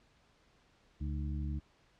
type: harmonic tone with a mistuned harmonic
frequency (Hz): 71.7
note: D2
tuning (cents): -41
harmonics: 1 / 2 / 3 / 4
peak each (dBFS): -35 / -41 / -45 / -47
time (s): 1-1.6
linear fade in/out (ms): 20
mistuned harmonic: 4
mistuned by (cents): +120
effects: pink hiss -68 dBFS RMS until 1.99 s + low-pass 5000 Hz 12 dB/octave